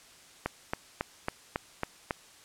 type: click train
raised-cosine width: 0.5 ms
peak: -14 dBFS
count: 7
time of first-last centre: 0.46-2.108 s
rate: 3.64 Hz
effects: white hiss -55 dBFS RMS until 2.44 s + low-pass 9000 Hz 12 dB/octave